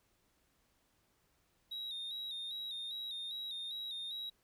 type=tone with vibrato; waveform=triangle; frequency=3756 Hz; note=A#7; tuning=12 cents sharp; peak=-38 dBFS; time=1.71-4.3 s; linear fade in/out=10 ms; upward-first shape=square; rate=2.5 Hz; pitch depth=45 cents each way; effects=tanh soft clip ceiling -34 dBFS + pink hiss -75 dBFS RMS until 4.43 s